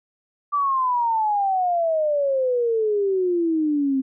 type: exponential sweep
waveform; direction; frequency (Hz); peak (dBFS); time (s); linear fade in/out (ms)
sine; down; 1174.7 to 261.6; -18; 0.52-4.02; 20
effects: none